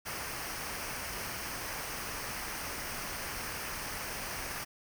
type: noise with comb filter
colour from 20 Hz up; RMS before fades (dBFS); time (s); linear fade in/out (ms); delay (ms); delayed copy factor
pink; -39; 0.05-4.65; 20; 0.27; -0.55
effects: none